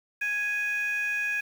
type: tone pair together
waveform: sine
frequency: 1661.2 / 2489 Hz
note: G#6 / D#7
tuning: 0 / 0 cents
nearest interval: perfect fifth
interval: 700 cents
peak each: -27 dBFS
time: 0.21-1.41 s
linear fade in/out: 10 ms
effects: tanh soft clip ceiling -22 dBFS + 8-bit